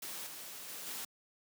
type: noise with level steps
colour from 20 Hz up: white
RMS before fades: -43 / -47 / -45 / -42 dBFS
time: 0.02-1.05 s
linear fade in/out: 5 ms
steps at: 0.26 / 0.68 / 0.86 s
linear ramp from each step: 10 ms
effects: high-pass 150 Hz 12 dB/octave